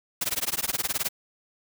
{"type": "noise with tremolo", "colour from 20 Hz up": "white", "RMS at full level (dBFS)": -25, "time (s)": [0.21, 1.09], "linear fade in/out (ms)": 5, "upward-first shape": "sine", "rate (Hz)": 19, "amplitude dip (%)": 100, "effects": []}